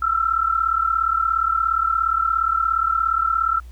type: tone pair together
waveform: sine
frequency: 1318.5 / 1355.6 Hz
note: E6 / E6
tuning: 0 / +48 cents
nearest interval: unison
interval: 48 cents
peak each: -20 dBFS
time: 0.02-3.6 s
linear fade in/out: 5 ms
effects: added 60 Hz sine -36 dBFS peak until 3.71 s + pink hiss -56 dBFS RMS until 3.71 s